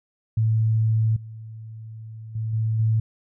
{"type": "tone with level steps", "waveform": "sine", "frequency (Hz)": 110.8, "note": "A2", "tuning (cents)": 13, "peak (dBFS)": [-17, -35, -24, -20, -17], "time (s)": [0.37, 3], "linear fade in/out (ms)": 5, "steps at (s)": [1.16, 2.35, 2.53, 2.79], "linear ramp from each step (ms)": 5, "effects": []}